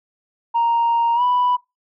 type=tone with pitch glide; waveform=sine; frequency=932.3 to 987.7 Hz; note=A#5 to B5; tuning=0 to 0 cents; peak=-13 dBFS; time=0.54-1.57 s; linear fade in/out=20 ms; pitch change=+100 cents; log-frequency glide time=1.15-1.22 s; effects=noise-tail reverb RT60 0.2 s tail -22 dB re dry + tanh soft clip ceiling -12 dBFS